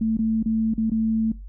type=tone with dropouts; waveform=sine; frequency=222 Hz; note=A3; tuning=16 cents sharp; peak=-19 dBFS; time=0.01-1.32 s; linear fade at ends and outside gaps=5 ms; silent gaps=0.171-0.189 / 0.428-0.458 / 0.739-0.778 / 0.899-0.916 s; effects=noise-tail reverb RT60 0.2 s tail -21 dB re dry + added 48 Hz sine -35 dBFS peak until 1.48 s